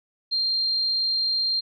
sine tone, 4186 Hz, C8, in tune, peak -21 dBFS, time 0.31-1.61 s, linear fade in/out 20 ms, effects none

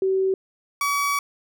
sine / 30% pulse tone pair in turn, 381.6 / 1137.9 Hz, G4 / C#6, -47 / +45 cents, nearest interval octave + perfect fifth, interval 1892 cents, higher second, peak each -18 dBFS, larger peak neither, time 0.02-0.34 / 0.81-1.19 s, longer second, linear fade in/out 2 ms, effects none

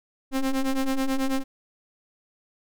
square ring-modulated tone, 132.4 Hz, C3, 21 cents sharp, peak -20 dBFS, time 0.31-1.44 s, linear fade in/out 50 ms, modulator 137 Hz, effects none

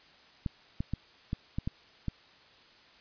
clicks, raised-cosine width 5 ms, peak -19 dBFS, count 7, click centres 0.462 / 0.805 / 0.936 / 1.331 / 1.585 / 1.675 / 2.083 s, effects white hiss -58 dBFS RMS until 3 s + resampled to 11025 Hz

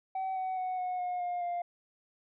sine tone with pitch steps, 761 / 750.5 / 740.2 / 730 / 719.9 / 710 / 700.3 Hz, F#5 / F#5 / F#5 / F#5 / F#5 / F5 / F5, +48 / +24 / 0 / -24 / -48 / +28 / +5 cents, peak -29 dBFS, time 0.15-1.62 s, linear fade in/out 5 ms, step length 210 ms, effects tanh soft clip ceiling -30 dBFS

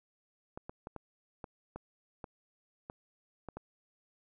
clicks, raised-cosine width 1 ms, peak -28 dBFS, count 10, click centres 0.575 / 0.695 / 0.871 / 0.963 / 1.442 / 1.76 / 2.242 / 2.899 / 3.487 / 3.57 s, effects none

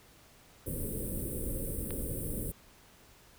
pink band-stop noise, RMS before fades -36 dBFS, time 0.66-2.52 s, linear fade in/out 10 ms, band 560 to 8400 Hz, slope 96 dB/octave
click, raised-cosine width 0.3 ms, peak -27 dBFS, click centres 1.907 s
effects pink hiss -59 dBFS RMS until 3.38 s

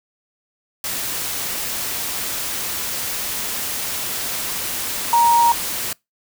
sine tone in noise, 939 Hz, A#5, 12 cents sharp, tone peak -11 dBFS, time 5.13-5.52 s, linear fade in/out 2 ms, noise white, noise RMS -25 dBFS, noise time 0.84-5.93 s, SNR +11 dB, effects noise-tail reverb RT60 0.2 s tail -25 dB re dry

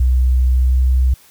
sine tone with pitch glide, 63.2 to 63.93 Hz, B1 to C2, +41 to -40 cents, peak -10 dBFS, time 0-1.14 s, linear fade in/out 5 ms, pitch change +19 cents, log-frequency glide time 0.48-0.76 s, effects white hiss -48 dBFS RMS until 1.3 s

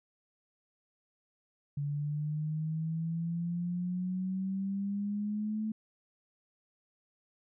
sine exponential sweep, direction up, 142.8 to 218.6 Hz, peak -31 dBFS, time 1.77-5.72 s, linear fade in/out 5 ms, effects none

